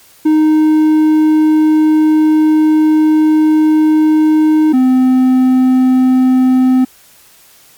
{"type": "tone pair in turn", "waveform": "triangle", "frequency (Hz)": [310, 257], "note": ["D#4", "C4"], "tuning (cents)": [-6, -31], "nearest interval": "minor third", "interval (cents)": 325, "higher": "first", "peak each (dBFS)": -4, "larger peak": "neither", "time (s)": [[0.25, 4.73], [4.73, 6.85]], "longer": "first", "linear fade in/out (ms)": 10, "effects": ["white hiss -44 dBFS RMS until 7.77 s", "MP3 96 kbps"]}